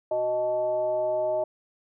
sine tone with frequency modulation, 622.3 Hz, D#5, in tune, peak -23 dBFS, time 0.11-1.44 s, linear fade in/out 5 ms, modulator 253 Hz, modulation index 0.53, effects none

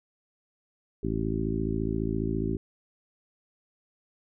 harmonic tone with a mistuned harmonic, 54.6 Hz, A1, 13 cents flat, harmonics 1 / 2 / 3 / 4 / 5 / 6 / 7, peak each -34 / -34 / -34 / -34 / -34 / -34 / -34 dBFS, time 1.03-2.57 s, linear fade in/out 5 ms, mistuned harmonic 1, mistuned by -34 cents, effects none

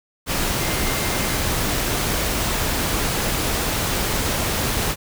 sine tone in noise, 2098 Hz, C7, 4 cents sharp, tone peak -33 dBFS, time 0.57-1.39 s, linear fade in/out 50 ms, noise pink, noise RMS -22 dBFS, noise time 0.26-4.96 s, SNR -14 dB, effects none

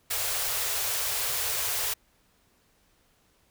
white band-stop noise, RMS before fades -29 dBFS, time 0.1-1.94 s, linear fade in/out 10 ms, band 130 to 390 Hz, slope 96 dB/octave, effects pink hiss -66 dBFS RMS until 3.5 s

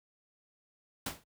pink noise with exponential decay, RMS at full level -31 dBFS, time 1.06-1.24 s, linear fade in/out 5 ms, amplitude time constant 38 ms, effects high-pass 60 Hz 12 dB/octave

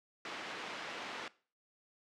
white band-pass noise, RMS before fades -44 dBFS, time 0.25-1.28 s, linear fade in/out 2 ms, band 240 to 2500 Hz, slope 12 dB/octave, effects noise-tail reverb RT60 0.4 s tail -20 dB re dry + low-pass 7000 Hz 12 dB/octave

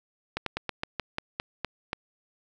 slowing click train, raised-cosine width 0.3 ms, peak -13 dBFS, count 10, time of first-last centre 0.37-1.931 s, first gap 93 ms, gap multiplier 1.15, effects none

